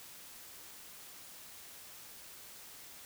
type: silence
effects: white hiss -52 dBFS RMS until 3.05 s